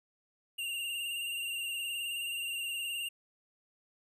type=tone with vibrato; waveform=square; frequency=2794 Hz; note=F7; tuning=in tune; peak=-35 dBFS; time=0.58-3.09 s; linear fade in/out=10 ms; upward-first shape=sine; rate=19 Hz; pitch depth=40 cents each way; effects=none